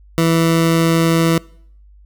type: tone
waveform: 20% pulse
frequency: 164.81 Hz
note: E3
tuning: in tune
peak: -7 dBFS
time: 0.18-1.38 s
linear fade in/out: 0 ms
effects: noise-tail reverb RT60 0.6 s tail -24 dB re dry + added 50 Hz sine -42 dBFS peak until 2.05 s